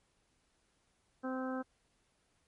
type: harmonic tone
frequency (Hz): 259.3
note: C4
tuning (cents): -15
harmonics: 1 / 2 / 3 / 4 / 5 / 6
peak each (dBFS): -37 / -41 / -46 / -49 / -46 / -48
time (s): 1.23-1.63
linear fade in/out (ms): 20
effects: pink hiss -75 dBFS RMS until 2.47 s + MP3 48 kbps